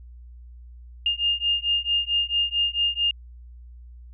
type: beating tone pair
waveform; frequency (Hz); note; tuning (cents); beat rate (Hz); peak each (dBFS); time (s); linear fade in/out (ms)
sine; 2820 / 2824.5; F7 / F7; +16 / +19; 4.5; -24; 1.06-3.11; 2
effects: added 60 Hz sine -41 dBFS peak until 4.13 s